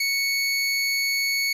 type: tone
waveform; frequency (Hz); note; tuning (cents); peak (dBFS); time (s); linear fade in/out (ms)
25% pulse; 2217; C#7; 0; -18; 0-1.53; 5
effects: resampled to 32000 Hz + 10-bit